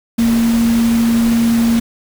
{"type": "tone in noise", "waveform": "sine", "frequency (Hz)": 231.2, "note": "A#3", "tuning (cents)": -14, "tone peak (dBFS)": -10, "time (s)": [0.18, 1.8], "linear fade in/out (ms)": 10, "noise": "pink", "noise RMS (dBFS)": -25, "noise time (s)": [0.18, 1.8], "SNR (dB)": 12, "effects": []}